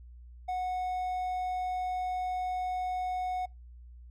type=tone; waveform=triangle; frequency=734 Hz; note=F#5; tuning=14 cents flat; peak=-28 dBFS; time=0.48-3.46 s; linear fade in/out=10 ms; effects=noise-tail reverb RT60 0.2 s tail -25 dB re dry + added 60 Hz sine -47 dBFS peak until 4.1 s